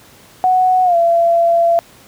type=tone with pitch glide; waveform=sine; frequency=740 to 678.6 Hz; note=F#5 to F5; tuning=0 to -50 cents; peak=-9 dBFS; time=0.44-1.79 s; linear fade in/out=0 ms; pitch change=-150 cents; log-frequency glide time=0.84-0.96 s; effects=pink hiss -44 dBFS RMS until 2.07 s + high-pass 80 Hz 12 dB/octave